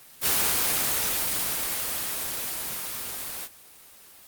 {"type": "noise with level ramp", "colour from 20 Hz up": "white", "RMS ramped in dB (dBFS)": [-22, -35], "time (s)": [0.21, 3.49], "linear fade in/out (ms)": 50, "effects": ["white hiss -50 dBFS RMS until 4.27 s", "Opus 24 kbps"]}